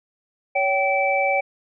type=tone cluster; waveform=sine; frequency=561 / 772 / 2315 Hz; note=C#5 / G5 / D7; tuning=+21 / -27 / -25 cents; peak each=-22 dBFS; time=0.55-1.41 s; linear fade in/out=10 ms; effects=none